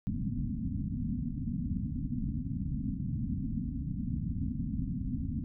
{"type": "low-pass noise", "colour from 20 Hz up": "white", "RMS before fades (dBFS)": -34, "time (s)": [0.07, 5.44], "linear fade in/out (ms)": 0, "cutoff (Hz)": 270, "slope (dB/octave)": 96, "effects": []}